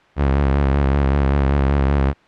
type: tone with vibrato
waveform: sawtooth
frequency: 69.3 Hz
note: C#2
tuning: in tune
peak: -10 dBFS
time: 0.16-2.14 s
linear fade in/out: 50 ms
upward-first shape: sine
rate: 5.2 Hz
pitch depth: 60 cents each way
effects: white hiss -51 dBFS RMS until 2.27 s + low-pass 2000 Hz 12 dB/octave